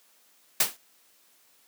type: noise with exponential decay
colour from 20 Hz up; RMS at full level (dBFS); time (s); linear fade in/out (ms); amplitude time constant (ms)
white; -17; 0.6-0.77; 5; 36
effects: white hiss -62 dBFS RMS until 1.67 s + high-pass 200 Hz 12 dB/octave